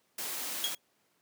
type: noise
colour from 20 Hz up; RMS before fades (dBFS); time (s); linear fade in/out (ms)
white; -37; 0.18-0.75; 5
type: tone with exponential decay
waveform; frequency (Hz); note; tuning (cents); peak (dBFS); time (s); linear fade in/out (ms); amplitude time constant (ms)
40% pulse; 3300; G#7; -12; -25; 0.64-0.78; 1; 29
effects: pink hiss -72 dBFS RMS until 1.21 s + high-pass 200 Hz 12 dB/octave